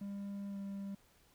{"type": "tone with pitch glide", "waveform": "triangle", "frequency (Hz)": [200, 197.82], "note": ["G3", "G3"], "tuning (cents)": [35, 16], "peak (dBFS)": -38, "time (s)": [0.01, 0.95], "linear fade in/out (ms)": 5, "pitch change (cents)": -19, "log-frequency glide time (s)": [0.49, 0.57], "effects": ["pink hiss -68 dBFS RMS until 1.34 s"]}